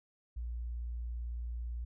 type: tone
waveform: sine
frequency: 59 Hz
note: A#1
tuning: 22 cents sharp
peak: -36 dBFS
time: 0.36-1.85 s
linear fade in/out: 10 ms
effects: none